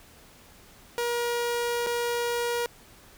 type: tone with dropouts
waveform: sawtooth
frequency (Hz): 476.4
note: A#4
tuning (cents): +38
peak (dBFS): -22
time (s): 0.98-2.66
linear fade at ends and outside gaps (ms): 0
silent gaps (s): 1.864-1.869
effects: pink hiss -53 dBFS RMS until 3.17 s